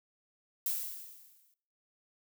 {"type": "noise with exponential decay", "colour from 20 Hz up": "violet", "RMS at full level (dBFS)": -31, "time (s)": [0.66, 1.54], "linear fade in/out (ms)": 2, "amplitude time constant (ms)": 190, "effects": ["noise-tail reverb RT60 0.6 s tail -21 dB re dry"]}